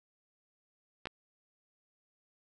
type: clicks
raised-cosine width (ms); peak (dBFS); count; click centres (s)
0.3; -23 / -22; 2; 1.056 / 1.071
effects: none